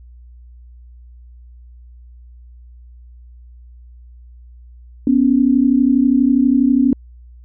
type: tone pair together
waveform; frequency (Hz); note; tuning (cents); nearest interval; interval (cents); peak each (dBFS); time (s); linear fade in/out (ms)
sine; 246.9 / 279.2; B3 / C#4; 0 / +13; major second; 213; -13; 5.07-6.93; 2
effects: added 60 Hz sine -38 dBFS peak until 7.44 s